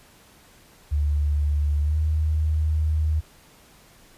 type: tone with pitch glide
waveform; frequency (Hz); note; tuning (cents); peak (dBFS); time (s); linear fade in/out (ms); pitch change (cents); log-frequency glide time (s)
sine; 73.42 to 77.56; D2 to D#2; 0 to -5; -19; 0.91-3.21; 20; +95; 1.82-1.97
effects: pink hiss -53 dBFS RMS until 4.17 s + resampled to 32000 Hz